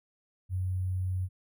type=tone with sample-and-hold; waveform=sine; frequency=92.5 Hz; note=F#2; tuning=in tune; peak=-28 dBFS; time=0.49-1.29 s; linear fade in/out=50 ms; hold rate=11025 Hz; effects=none